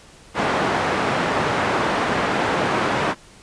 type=band-pass noise; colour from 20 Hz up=white; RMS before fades=-21 dBFS; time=0.34-3.15 s; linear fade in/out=50 ms; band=110 to 1300 Hz; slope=12 dB/octave; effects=pink hiss -47 dBFS RMS until 3.42 s + resampled to 22050 Hz